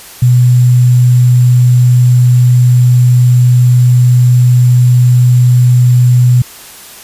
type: tone with sample-and-hold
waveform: sine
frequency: 124.1 Hz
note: B2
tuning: 9 cents sharp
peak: -3 dBFS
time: 0.22-6.42 s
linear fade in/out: 5 ms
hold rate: 7350 Hz
effects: white hiss -32 dBFS RMS until 7.03 s + resampled to 32000 Hz